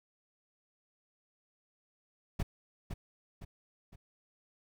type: noise with echo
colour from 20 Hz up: brown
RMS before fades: -30 dBFS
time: 2.39-2.43 s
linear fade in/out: 10 ms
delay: 510 ms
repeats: 3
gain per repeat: -7 dB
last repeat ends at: 3.96 s
effects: none